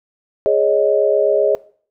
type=chord; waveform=sine; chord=Ab suspended fourth; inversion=none; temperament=equal; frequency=415.3 / 554.4 / 622.3 Hz; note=Ab4 / Db5 / Eb5; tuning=0 / 0 / 0 cents; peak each=-16 dBFS; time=0.46-1.55 s; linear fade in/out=0 ms; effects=noise-tail reverb RT60 0.5 s tail -21 dB re dry